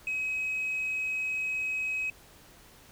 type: tone with tanh clipping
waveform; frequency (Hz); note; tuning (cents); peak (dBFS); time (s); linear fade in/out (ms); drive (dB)
triangle; 2544; D#7; +38; -29; 0.07-2.1; 2; 5
effects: pink hiss -55 dBFS RMS until 2.91 s